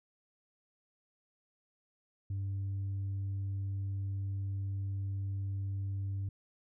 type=tone; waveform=sine; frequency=98 Hz; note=G2; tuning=in tune; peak=-31 dBFS; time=2.3-6.29 s; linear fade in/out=5 ms; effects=tanh soft clip ceiling -32 dBFS